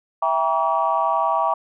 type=chord; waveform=sine; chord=E diminished seventh; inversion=none; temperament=just; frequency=659.3 / 791.1 / 949.3 / 1139.2 Hz; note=E5 / G5 / Bb5 / Db6; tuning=0 / +16 / +31 / +47 cents; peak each=-23 / -23 / -22 / -22 dBFS; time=0.22-1.54 s; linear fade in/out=5 ms; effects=tanh soft clip ceiling -7 dBFS